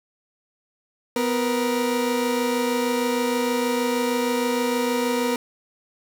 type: tone pair together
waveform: 30% pulse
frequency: 249.4 / 472.4 Hz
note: B3 / A#4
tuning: +17 / +23 cents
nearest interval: major seventh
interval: 1106 cents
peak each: -21 dBFS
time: 1.16-5.36 s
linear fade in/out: 2 ms
effects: none